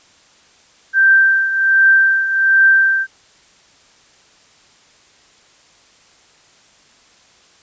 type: tone with tremolo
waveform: sine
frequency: 1568 Hz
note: G6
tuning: in tune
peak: -6 dBFS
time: 0.93-3.07 s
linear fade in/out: 50 ms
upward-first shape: triangle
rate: 1.3 Hz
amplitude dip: 70%
effects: white hiss -50 dBFS RMS until 7.62 s + resampled to 16000 Hz